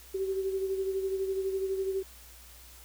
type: beating tone pair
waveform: sine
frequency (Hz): 383.1 / 395.1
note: G4 / G4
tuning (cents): -40 / +14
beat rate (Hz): 12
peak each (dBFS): -29 / -38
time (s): 0.14-2.03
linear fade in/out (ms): 10
effects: added 60 Hz sine -53 dBFS peak until 2.84 s + white hiss -53 dBFS RMS until 2.84 s